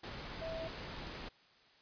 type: tone in noise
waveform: sine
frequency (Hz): 651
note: E5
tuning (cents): -22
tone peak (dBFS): -40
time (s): 0.41-0.68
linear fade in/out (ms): 10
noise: pink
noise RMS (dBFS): -45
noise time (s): 0.03-1.29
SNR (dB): +2
effects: white hiss -65 dBFS RMS until 1.81 s + resampled to 11025 Hz